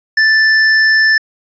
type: tone with tanh clipping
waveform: sine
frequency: 1760 Hz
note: A6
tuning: in tune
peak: -9 dBFS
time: 0.17-1.18 s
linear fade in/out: 5 ms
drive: 18 dB
effects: resampled to 16000 Hz